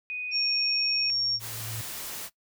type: tone with pitch glide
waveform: sine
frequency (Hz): 2489 to 2511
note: D#7 to D#7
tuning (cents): 0 to +15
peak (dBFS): -31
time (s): 0.1-1.1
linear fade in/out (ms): 0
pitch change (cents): +15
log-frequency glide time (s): 0.52-0.86
type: tone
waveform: sine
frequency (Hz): 5530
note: F8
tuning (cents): -18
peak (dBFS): -24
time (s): 0.31-1.4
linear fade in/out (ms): 50
type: tone with exponential growth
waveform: sine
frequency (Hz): 111.9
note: A2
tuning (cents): +30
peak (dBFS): -33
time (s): 0.56-1.81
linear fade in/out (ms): 0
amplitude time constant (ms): 270
type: noise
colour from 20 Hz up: white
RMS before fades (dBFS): -37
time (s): 1.39-2.3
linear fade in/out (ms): 50
effects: noise-tail reverb RT60 0.1 s tail -19 dB re dry